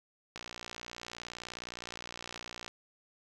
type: click train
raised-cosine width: 0.2 ms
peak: -24 dBFS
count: 139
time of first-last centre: 0.36-2.679 s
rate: 59.5 Hz
effects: none